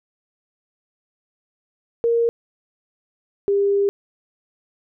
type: tone pair in turn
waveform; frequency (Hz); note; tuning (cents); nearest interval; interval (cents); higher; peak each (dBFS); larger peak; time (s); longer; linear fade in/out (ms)
sine; 466.2 / 400.5; A#4 / G4; 0 / +37; minor third; 263; first; -15; neither; 2.04-2.29 / 3.48-3.89; second; 0
effects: none